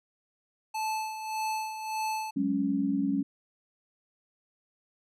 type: tone with tremolo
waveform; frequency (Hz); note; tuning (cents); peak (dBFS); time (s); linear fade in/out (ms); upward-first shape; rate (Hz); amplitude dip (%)
square; 872; A5; -16; -29; 0.74-2.31; 10; sine; 1.7; 60
type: chord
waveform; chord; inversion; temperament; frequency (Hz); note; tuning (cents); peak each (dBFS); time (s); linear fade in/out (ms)
sine; F# suspended second; none; equal with one note detuned; 187.25 / 207.7 / 277.2; F#3 / G#3 / C#4; +21 / 0 / 0; -33 / -31 / -27; 2.36-3.23; 10
effects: low-pass 12000 Hz 12 dB/octave